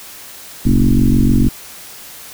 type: tone with frequency modulation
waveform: sine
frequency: 125.4 Hz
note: B2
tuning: 27 cents sharp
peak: -8 dBFS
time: 0.65-1.49 s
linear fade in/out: 10 ms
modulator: 46.5 Hz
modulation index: 3.6
effects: white hiss -35 dBFS RMS until 2.33 s